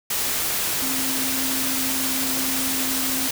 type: tone in noise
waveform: sine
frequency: 263.9 Hz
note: C4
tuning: 15 cents sharp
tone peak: -29 dBFS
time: 0.82-3.28 s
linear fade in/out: 5 ms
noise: white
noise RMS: -24 dBFS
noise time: 0.1-3.31 s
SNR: -8 dB
effects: none